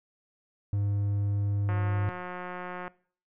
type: tone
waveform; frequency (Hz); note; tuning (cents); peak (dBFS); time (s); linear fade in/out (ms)
triangle; 101.3; G#2; -43; -23; 0.73-2.09; 0
type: click train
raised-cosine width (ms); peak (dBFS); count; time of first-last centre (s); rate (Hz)
0.5; -22; 215; 1.69-2.879; 180
effects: noise-tail reverb RT60 0.5 s tail -22 dB re dry + low-pass 2000 Hz 12 dB/octave